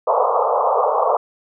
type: band-pass noise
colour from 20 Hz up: pink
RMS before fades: -17 dBFS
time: 0.07-1.17 s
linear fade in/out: 5 ms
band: 450 to 1200 Hz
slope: 96 dB/octave
effects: none